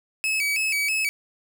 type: tone with vibrato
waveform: 40% pulse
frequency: 2427 Hz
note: D#7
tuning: 44 cents flat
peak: -21 dBFS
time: 0.24-1.09 s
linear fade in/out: 0 ms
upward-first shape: square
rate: 3.1 Hz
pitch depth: 110 cents each way
effects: none